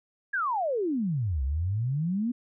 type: exponential two-way sweep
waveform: sine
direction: down then up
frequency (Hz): 1700 to 63.7 to 250.7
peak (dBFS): -25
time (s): 0.33-2.32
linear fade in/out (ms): 10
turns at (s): 1.43
effects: none